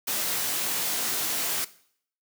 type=noise with comb filter; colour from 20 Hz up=white; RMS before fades=-28 dBFS; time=0.07-1.65 s; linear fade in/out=10 ms; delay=20 ms; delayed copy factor=-0.65; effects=noise-tail reverb RT60 0.6 s tail -18 dB re dry + high-pass 150 Hz 12 dB/octave